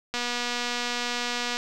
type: click train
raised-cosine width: 0.2 ms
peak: -12 dBFS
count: 347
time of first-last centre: 0.14-1.57 s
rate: 242 Hz
effects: none